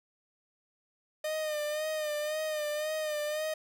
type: tone with vibrato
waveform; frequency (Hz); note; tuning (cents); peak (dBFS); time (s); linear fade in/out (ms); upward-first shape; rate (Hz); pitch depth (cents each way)
45% pulse; 610; D#5; -34; -31; 1.24-3.54; 5; sine; 1.9; 45
effects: none